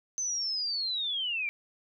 sine linear sweep, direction down, 6200 to 2301 Hz, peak -29 dBFS, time 0.18-1.49 s, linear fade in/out 0 ms, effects none

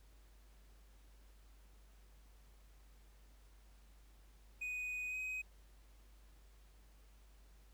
triangle tone with pitch glide, 2489 to 2519 Hz, D#7 to D#7, 0 to +21 cents, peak -38 dBFS, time 4.61-5.42 s, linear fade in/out 10 ms, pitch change +21 cents, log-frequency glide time 5.08-5.16 s, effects added 50 Hz sine -60 dBFS peak until 7.73 s + pink hiss -71 dBFS RMS until 7.73 s

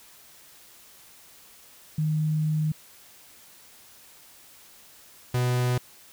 sine / 45% pulse tone pair in turn, 154.5 / 124.27 Hz, D#3 / B2, -12 / +11 cents, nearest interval major third, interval 377 cents, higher first, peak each -22 dBFS, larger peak neither, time 1.98-2.72 / 5.34-5.78 s, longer first, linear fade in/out 5 ms, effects white hiss -52 dBFS RMS until 6.12 s

